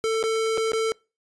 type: tone with dropouts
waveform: square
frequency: 445.3 Hz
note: A4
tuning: 21 cents sharp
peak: -22 dBFS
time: 0.04-0.92 s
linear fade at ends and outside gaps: 0 ms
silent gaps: 0.228-0.238 / 0.575-0.58 / 0.719-0.733 s
effects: noise-tail reverb RT60 0.3 s tail -25 dB re dry + resampled to 22050 Hz